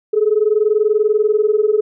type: tone pair together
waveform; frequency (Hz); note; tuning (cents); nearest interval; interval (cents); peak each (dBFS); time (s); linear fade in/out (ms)
sine; 415.6 / 436; G#4 / A4; +1 / -16; minor second; 83; -14; 0.13-1.81; 10
effects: tanh soft clip ceiling -4 dBFS